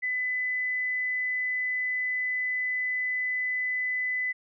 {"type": "tone", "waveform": "sine", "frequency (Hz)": 2005, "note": "B6", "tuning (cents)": 26, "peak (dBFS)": -26, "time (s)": [0.02, 4.33], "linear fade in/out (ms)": 20, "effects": []}